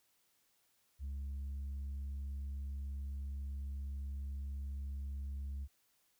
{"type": "tone", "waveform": "sine", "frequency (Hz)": 69.1, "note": "C#2", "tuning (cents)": -5, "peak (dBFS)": -36, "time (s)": [0.99, 5.68], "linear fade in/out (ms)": 50, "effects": ["tanh soft clip ceiling -38 dBFS", "white hiss -75 dBFS RMS until 6.19 s"]}